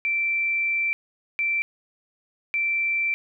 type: tone bursts at uneven times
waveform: sine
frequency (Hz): 2342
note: D7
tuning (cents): -5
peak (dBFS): -21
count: 3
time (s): 0.05-0.93 / 1.39-1.62 / 2.54-3.14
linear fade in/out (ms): 0
effects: none